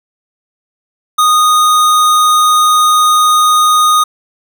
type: tone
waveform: square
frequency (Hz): 1237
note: D#6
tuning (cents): -10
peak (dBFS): -7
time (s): 1.18-4.04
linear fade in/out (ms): 10
effects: none